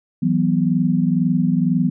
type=chord; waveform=sine; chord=E suspended second; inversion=none; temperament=equal with one note detuned; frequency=164.81 / 186.82 / 246.9 Hz; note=E3 / F#3 / B3; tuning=0 / +17 / 0 cents; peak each=-19 dBFS; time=0.22-1.9 s; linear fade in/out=10 ms; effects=none